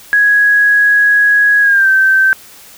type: tone with pitch glide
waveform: sine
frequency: 1664 to 1552.6 Hz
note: G#6 to G6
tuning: +3 to -17 cents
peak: -6 dBFS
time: 0.13-2.33 s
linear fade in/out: 0 ms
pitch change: -120 cents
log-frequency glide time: 1.61-1.89 s
effects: white hiss -38 dBFS RMS until 2.77 s